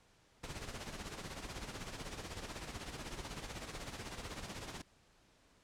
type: noise with tremolo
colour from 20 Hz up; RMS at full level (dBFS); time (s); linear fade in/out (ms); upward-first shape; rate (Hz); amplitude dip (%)
pink; -43; 0.43-4.82; 10; sine; 16; 60
effects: pink hiss -68 dBFS RMS until 5.63 s + low-pass 8000 Hz 12 dB/octave